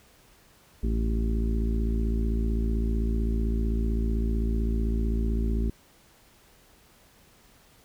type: harmonic tone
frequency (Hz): 55.7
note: A1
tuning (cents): +22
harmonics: 1 / 2 / 3 / 4 / 5 / 6 / 7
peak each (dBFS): -24 / -37 / -40 / -32 / -39 / -40 / -39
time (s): 0.83-5.7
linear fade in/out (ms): 5
effects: pink hiss -58 dBFS RMS until 7.84 s